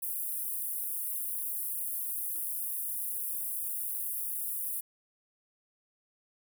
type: high-pass noise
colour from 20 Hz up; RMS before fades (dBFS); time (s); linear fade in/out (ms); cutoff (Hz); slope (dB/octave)
pink; -35; 0.02-4.81; 10; 10000; 48
effects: none